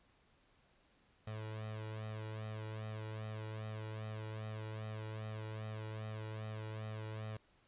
sawtooth tone with flanger, 108.7 Hz, A2, 21 cents flat, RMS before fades -44 dBFS, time 1.27-7.37 s, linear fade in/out 5 ms, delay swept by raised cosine 1.6 to 2.1 ms, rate 2.5 Hz, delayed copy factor +0.8, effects pink hiss -71 dBFS RMS until 7.67 s + resampled to 8000 Hz

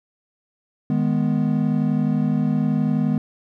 triangle chord, G# minor, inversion second, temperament equal, 155.56 / 207.7 / 246.9 Hz, D#3 / G#3 / B3, 0 / 0 / 0 cents, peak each -20 dBFS, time 0.9-3.18 s, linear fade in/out 2 ms, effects none

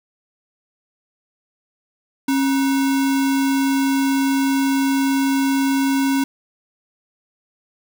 sine tone with sample-and-hold, 271.8 Hz, C#4, 34 cents flat, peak -15 dBFS, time 2.28-6.24 s, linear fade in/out 5 ms, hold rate 1225 Hz, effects none

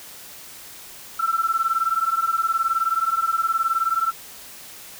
sine beating tone pair, 1330 / 1349 Hz, E6 / E6, +15 / +40 cents, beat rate 19 Hz, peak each -22 dBFS, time 1.19-4.12 s, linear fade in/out 10 ms, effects white hiss -41 dBFS RMS until 4.99 s

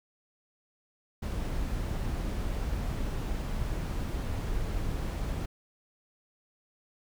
brown noise, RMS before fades -32 dBFS, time 1.22-5.46 s, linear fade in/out 10 ms, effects none

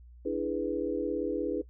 sine chord, E dominant seventh, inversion third, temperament equal with one note detuned, 292.6 / 329.6 / 415.3 / 493.9 Hz, D4 / E4 / G#4 / B4, -6 / 0 / 0 / 0 cents, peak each -34 dBFS, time 0.25-1.62 s, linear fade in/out 10 ms, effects noise-tail reverb RT60 0.1 s tail -20 dB re dry + added 60 Hz sine -49 dBFS peak until 1.69 s

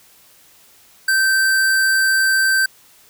square tone, 1556 Hz, G6, 13 cents flat, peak -14 dBFS, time 1.08-2.66 s, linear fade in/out 5 ms, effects white hiss -50 dBFS RMS until 3.09 s

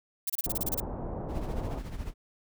violet noise bursts, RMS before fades -30 dBFS, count 10, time 0.27-0.802 s, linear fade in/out 5 ms, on 28 ms, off 28 ms
pink low-pass noise, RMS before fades -36 dBFS, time 0.46-1.79 s, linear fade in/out 5 ms, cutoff 890 Hz, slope 24 dB/octave
brown noise with tremolo, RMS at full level -34 dBFS, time 1.28-2.14 s, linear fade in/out 50 ms, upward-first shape sine, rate 14 Hz, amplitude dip 65%
effects none

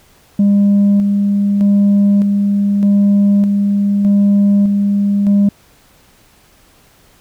sine tone with tremolo, 201.6 Hz, G3, 49 cents sharp, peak -5 dBFS, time 0.39-5.49 s, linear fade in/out 5 ms, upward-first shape square, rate 0.82 Hz, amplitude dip 40%, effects tanh soft clip ceiling -6 dBFS + pink hiss -49 dBFS RMS until 7.2 s

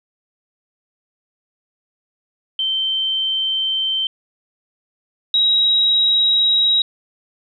sine tone pair in turn, 3110 / 3831 Hz, G7 / A#7, -14 / +47 cents, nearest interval major third, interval 361 cents, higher second, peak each -17 / -12 dBFS, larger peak second, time 2.59-4.07 / 5.34-6.82 s, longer neither, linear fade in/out 2 ms, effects none

